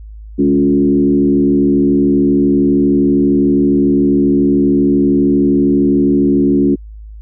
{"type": "tone with frequency modulation", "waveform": "sine", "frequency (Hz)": 279, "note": "C#4", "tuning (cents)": 11, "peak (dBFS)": -8, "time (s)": [0.38, 6.76], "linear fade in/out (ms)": 20, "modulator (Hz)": 72.8, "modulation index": 1.1, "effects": ["added 53 Hz sine -29 dBFS peak until 7.21 s"]}